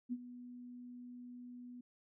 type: tone with ADSR envelope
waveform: sine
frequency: 245.6 Hz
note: B3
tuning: 9 cents flat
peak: -34 dBFS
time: 0.09-1.81 s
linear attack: 34 ms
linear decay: 45 ms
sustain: -14 dB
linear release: 6 ms
effects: none